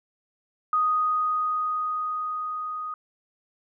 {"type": "tone with level ramp", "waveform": "sine", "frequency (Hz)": 1244.5, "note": "D#6", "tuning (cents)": 0, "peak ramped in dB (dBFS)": [-19, -30], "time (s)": [0.73, 2.94], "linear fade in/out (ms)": 2, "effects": []}